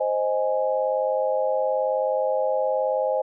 sine chord, Ab major, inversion first, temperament equal, 523.3 / 622.3 / 830.6 Hz, C5 / Eb5 / Ab5, 0 / 0 / 0 cents, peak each -23 / -25 / -28 dBFS, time 0-3.22 s, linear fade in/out 10 ms, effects none

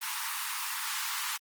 pink high-pass noise, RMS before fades -34 dBFS, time 0.01-1.38 s, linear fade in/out 20 ms, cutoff 870 Hz, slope 96 dB/octave, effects Opus 24 kbps

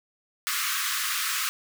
pink high-pass noise, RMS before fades -28 dBFS, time 0.47-1.49 s, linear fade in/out 0 ms, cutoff 1100 Hz, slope 96 dB/octave, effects none

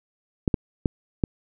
clicks, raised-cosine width 3 ms, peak -7 dBFS, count 4, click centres 0.478 / 0.542 / 0.858 / 1.238 s, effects none

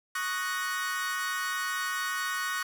40% pulse chord, D# minor seventh, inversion third, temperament equal, 1108.7 / 1244.5 / 1480 / 1864.7 Hz, C#6 / D#6 / F#6 / A#6, 0 / 0 / 0 / 0 cents, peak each -35 / -38 / -33 / -34 dBFS, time 0.15-2.63 s, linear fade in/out 5 ms, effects none

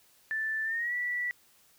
sine tone with pitch glide, 1762 to 1955.1 Hz, A6 to B6, +2 to -18 cents, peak -29 dBFS, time 0.31-1.31 s, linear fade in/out 0 ms, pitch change +180 cents, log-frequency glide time 0.64-0.94 s, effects white hiss -63 dBFS RMS until 1.78 s

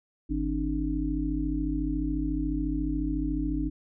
harmonic tone with a mistuned harmonic, 50.7 Hz, G#1, 41 cents flat, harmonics 1 / 3 / 5 / 6, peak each -30 / -37 / -32 / -30 dBFS, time 0.29-3.7 s, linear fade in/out 20 ms, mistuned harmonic 5, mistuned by +110 cents, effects none

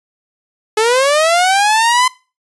sawtooth linear sweep, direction up, 422.8 to 1027 Hz, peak -6 dBFS, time 0.77-2.08 s, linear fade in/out 5 ms, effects noise-tail reverb RT60 0.3 s tail -20 dB re dry + resampled to 24000 Hz

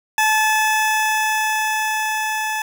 20% pulse tone with level ramp, 866 Hz, A5, 28 cents flat, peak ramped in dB -9 to -16 dBFS, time 0.18-2.62 s, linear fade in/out 2 ms, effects none

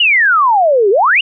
sine exponential two-way sweep, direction down then up, 2988 to 376.8 to 2988 Hz, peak -7 dBFS, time 0-1.21 s, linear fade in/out 5 ms, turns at 0.9 s, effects none

